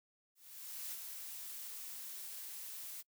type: noise with ADSR envelope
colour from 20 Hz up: blue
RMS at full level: -43 dBFS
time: 0.35-3.03 s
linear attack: 570 ms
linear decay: 42 ms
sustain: -4 dB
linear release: 30 ms
effects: noise-tail reverb RT60 0.1 s tail -26 dB re dry